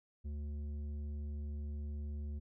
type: tone with tanh clipping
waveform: sine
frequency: 73.42 Hz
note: D2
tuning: in tune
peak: -40 dBFS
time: 0.24-2.4 s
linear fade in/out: 20 ms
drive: 9 dB
effects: none